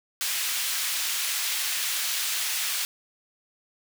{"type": "high-pass noise", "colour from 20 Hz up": "pink", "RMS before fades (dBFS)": -28, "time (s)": [0.21, 2.85], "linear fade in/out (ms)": 0, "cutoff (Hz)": 2300, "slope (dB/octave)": 12, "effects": []}